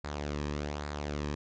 sawtooth tone with flanger, 73.42 Hz, D2, in tune, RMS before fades -36 dBFS, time 0.04-1.35 s, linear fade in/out 5 ms, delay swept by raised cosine 0.33 to 1.43 ms, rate 1.2 Hz, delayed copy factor -0.55, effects resampled to 16000 Hz

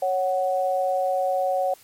sine tone pair together, 553 / 743.1 Hz, C#5 / F#5, -4 / +7 cents, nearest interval perfect fourth, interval 511 cents, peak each -23 dBFS, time 0.02-1.74 s, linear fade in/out 5 ms, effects white hiss -52 dBFS RMS until 1.83 s + MP3 64 kbps

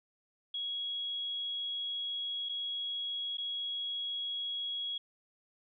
sine tone with dropouts, 3322 Hz, G#7, in tune, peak -34 dBFS, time 0.54-4.98 s, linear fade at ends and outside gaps 5 ms, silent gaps 2.489-2.493 / 3.372-3.381 s, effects none

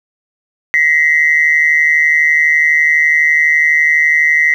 sine tone pair together, 1902 / 2054 Hz, A#6 / C7, +34 / -33 cents, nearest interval minor second, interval 133 cents, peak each -10 dBFS, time 0.74-4.54 s, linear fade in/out 0 ms, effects tanh soft clip ceiling -1 dBFS + 7-bit

